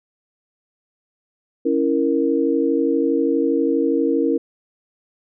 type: chord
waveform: sine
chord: A# diminished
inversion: first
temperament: equal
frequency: 277.2 / 329.6 / 466.2 Hz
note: C#4 / E4 / A#4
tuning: 0 / 0 / 0 cents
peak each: -20 dBFS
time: 1.65-4.38 s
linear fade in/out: 10 ms
effects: none

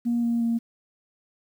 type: tone with pitch steps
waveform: sine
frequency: 236.9 / 234.3 / 231.8 Hz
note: A#3 / A#3 / A#3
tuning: +28 / +9 / -10 cents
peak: -20 dBFS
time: 0.05-0.59 s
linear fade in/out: 20 ms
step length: 180 ms
effects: tanh soft clip ceiling -17 dBFS + 9-bit

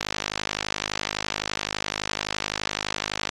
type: click train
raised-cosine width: 0.2 ms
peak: -7 dBFS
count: 171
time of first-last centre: 0.01-3.292 s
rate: 51.8 Hz
effects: AAC 32 kbps

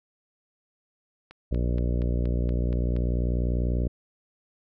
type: click train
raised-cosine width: 0.3 ms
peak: -29 dBFS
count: 8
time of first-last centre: 1.31-2.965 s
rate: 4.23 Hz
type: harmonic tone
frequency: 60.2 Hz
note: B1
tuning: 44 cents flat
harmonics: 1 / 2 / 3 / 4 / 5 / 6 / 7 / 8 / 9 / 10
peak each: -24 / -30 / -34 / -36 / -38 / -40 / -41 / -42 / -43 / -44 dBFS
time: 1.51-3.88 s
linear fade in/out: 10 ms
effects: none

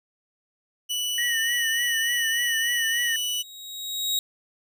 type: tone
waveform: sawtooth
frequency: 2960 Hz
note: F#7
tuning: in tune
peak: -22 dBFS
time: 0.89-3.43 s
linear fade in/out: 20 ms
type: tone with vibrato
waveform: sine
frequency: 1864.7 Hz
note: A#6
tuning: in tune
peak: -24 dBFS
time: 1.18-3.16 s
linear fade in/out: 2 ms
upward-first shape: triangle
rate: 3.4 Hz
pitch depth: 73 cents each way
type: tone with exponential growth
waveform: sawtooth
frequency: 3800 Hz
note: A#7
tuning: 33 cents sharp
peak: -18 dBFS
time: 2.85-4.19 s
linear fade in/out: 1 ms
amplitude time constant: 290 ms
effects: none

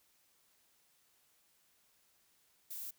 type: noise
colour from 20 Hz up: violet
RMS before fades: -44 dBFS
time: 2.7-2.91 s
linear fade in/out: 10 ms
effects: white hiss -72 dBFS RMS until 2.98 s

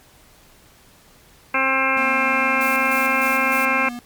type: harmonic tone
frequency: 265.6 Hz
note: C4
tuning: 26 cents sharp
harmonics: 1 / 2 / 3 / 4 / 5 / 6 / 8 / 9 / 10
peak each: -29 / -27 / -28 / -23 / -26 / -24 / -23 / -24 / -26 dBFS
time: 1.54-3.89 s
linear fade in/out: 5 ms
type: tone with pitch glide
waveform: square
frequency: 239.7 to 241.2 Hz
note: A#3 to B3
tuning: +48 to -41 cents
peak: -30 dBFS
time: 1.97-3.99 s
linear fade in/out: 0 ms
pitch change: +11 cents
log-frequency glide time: 2.49-2.96 s
type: noise with tremolo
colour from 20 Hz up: blue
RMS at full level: -33 dBFS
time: 2.61-3.65 s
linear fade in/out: 0 ms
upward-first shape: square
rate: 3.3 Hz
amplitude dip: 60%
effects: pink hiss -51 dBFS RMS until 4.05 s + MP3 96 kbps

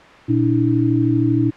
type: tone cluster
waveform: sine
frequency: 119.3 / 289.2 / 322.1 Hz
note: A#2 / D4 / E4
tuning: +41 / -27 / -40 cents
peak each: -18 dBFS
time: 0.28-1.51 s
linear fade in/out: 20 ms
effects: white hiss -41 dBFS RMS until 1.56 s + low-pass 2000 Hz 12 dB/octave

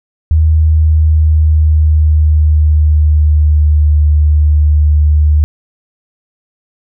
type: tone with pitch glide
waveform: sine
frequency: 78.6 to 75.09 Hz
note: D#2 to D2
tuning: +18 to +39 cents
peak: -5 dBFS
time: 0.31-5.44 s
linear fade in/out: 0 ms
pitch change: -79 cents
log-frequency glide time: 0.43-3.98 s
effects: none

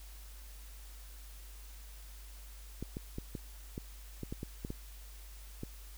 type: clicks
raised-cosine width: 3 ms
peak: -26 dBFS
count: 11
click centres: 2.826 / 2.969 / 3.184 / 3.352 / 3.779 / 4.233 / 4.325 / 4.431 / 4.649 / 4.704 / 5.634 s
effects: added 50 Hz sine -48 dBFS peak until 5.97 s + white hiss -57 dBFS RMS until 5.97 s

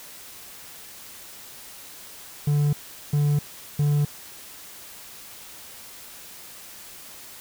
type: tone bursts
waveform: triangle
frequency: 146.2 Hz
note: D3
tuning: 7 cents flat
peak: -16 dBFS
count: 3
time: 2.47-4.05 s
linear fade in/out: 5 ms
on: 260 ms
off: 400 ms
effects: white hiss -43 dBFS RMS until 7.4 s

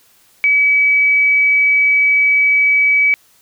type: tone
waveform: sine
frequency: 2283 Hz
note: D7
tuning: 50 cents flat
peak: -9 dBFS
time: 0.44-3.14 s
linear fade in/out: 0 ms
effects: white hiss -52 dBFS RMS until 3.41 s

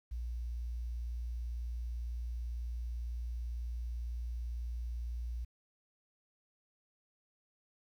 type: tone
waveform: sine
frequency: 59 Hz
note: A#1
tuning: 22 cents sharp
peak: -36 dBFS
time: 0.11-5.45 s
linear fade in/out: 10 ms
effects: 11-bit

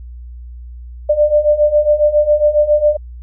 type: beating tone pair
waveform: sine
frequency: 592 / 599.3 Hz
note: D5 / D5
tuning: +14 / +35 cents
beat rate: 7.3 Hz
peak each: -14 / -11 dBFS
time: 1.09-2.97 s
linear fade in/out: 10 ms
effects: added 60 Hz sine -29 dBFS peak until 3.22 s

